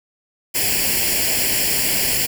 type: noise with comb filter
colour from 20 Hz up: white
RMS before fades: -19 dBFS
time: 0.54-2.27 s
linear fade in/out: 20 ms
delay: 0.4 ms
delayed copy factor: +0.8
effects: none